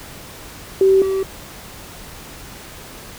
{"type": "tone pair in turn", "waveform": ["sine", "triangle"], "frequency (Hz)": [384.8, 384.8], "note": ["G4", "G4"], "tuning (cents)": [-32, -32], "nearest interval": "unison", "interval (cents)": 0, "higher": "neither", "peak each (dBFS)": [-9, -15], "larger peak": "first", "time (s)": [[0.81, 1.02], [1.02, 1.23]], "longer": "neither", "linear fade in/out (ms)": 2, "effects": ["pink hiss -37 dBFS RMS until 3.18 s"]}